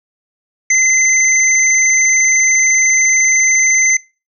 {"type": "tone pair together", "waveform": "sine", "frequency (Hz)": [2060, 6157], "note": ["C7", "G8"], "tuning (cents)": [-28, -32], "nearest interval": "octave + perfect fifth", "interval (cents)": 1896, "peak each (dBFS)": -11, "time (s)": [0.7, 3.97], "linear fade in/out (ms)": 5, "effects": ["noise-tail reverb RT60 0.3 s tail -23 dB re dry"]}